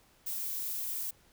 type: noise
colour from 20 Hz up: violet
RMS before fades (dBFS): -36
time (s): 0.26-1.11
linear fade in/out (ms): 10
effects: pink hiss -64 dBFS RMS until 1.32 s